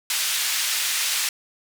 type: band-pass noise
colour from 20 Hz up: pink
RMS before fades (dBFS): -24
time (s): 0.1-1.29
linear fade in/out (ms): 2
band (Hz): 2400 to 13000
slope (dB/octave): 12
effects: none